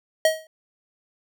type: tone with exponential decay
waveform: square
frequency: 634 Hz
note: D#5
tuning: 32 cents sharp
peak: -13 dBFS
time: 0.25-0.47 s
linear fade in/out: 2 ms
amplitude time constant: 47 ms
effects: none